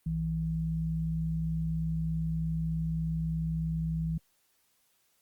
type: tone pair together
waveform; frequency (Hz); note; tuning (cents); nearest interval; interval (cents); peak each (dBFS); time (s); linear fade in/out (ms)
sine; 61.55 / 161.3; B1 / E3; -5 / -37; octave + perfect fourth; 1668; -36 / -29; 0.06-4.18; 5
effects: white hiss -71 dBFS RMS until 5.21 s + Opus 32 kbps